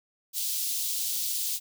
white high-pass noise, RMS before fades -30 dBFS, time 0.33-1.6 s, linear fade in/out 50 ms, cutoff 3400 Hz, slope 24 dB/octave, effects none

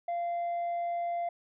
sine tone, 691 Hz, F5, 19 cents flat, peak -27 dBFS, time 0.08-1.29 s, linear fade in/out 5 ms, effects tanh soft clip ceiling -29 dBFS

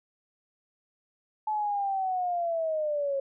sine linear sweep, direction down, 865 to 542 Hz, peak -26 dBFS, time 1.47-3.2 s, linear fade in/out 5 ms, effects none

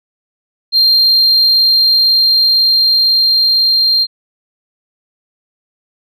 sine tone with level ramp, 4186 Hz, C8, in tune, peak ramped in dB -4 to -7 dBFS, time 0.72-4.07 s, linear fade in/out 50 ms, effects tanh soft clip ceiling -5 dBFS

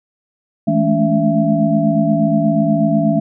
sine tone cluster, 161.5 / 210.6 / 218.9 / 284.5 / 668 Hz, E3 / G#3 / A3 / C#4 / E5, -35 / +24 / -9 / +45 / +23 cents, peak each -18 dBFS, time 0.67-3.2 s, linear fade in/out 10 ms, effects none

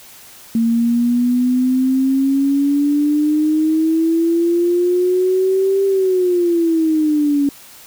sine exponential two-way sweep, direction up then down, 227.3 to 393.1 to 279.8 Hz, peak -12 dBFS, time 0.55-7.49 s, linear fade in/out 2 ms, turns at 5.85 s, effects white hiss -41 dBFS RMS until 7.86 s

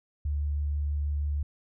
sine tone with vibrato, 73 Hz, D2, 10 cents flat, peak -26 dBFS, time 0.25-1.43 s, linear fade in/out 5 ms, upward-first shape sine, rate 6.2 Hz, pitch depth 9 cents each way, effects none

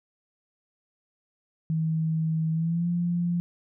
sine tone with pitch glide, 160 to 173.48 Hz, D#3 to F3, +49 to -11 cents, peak -23 dBFS, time 1.7-3.4 s, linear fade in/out 0 ms, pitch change +140 cents, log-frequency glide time 2.52-2.88 s, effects none

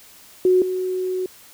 sine tone pair in turn, 367.8 / 369.8 Hz, F#4 / F#4, -10 / -1 cents, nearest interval unison, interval 9 cents, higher second, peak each -12 / -21 dBFS, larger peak first, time 0.45-0.62 / 0.62-1.26 s, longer second, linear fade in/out 2 ms, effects white hiss -47 dBFS RMS until 1.53 s

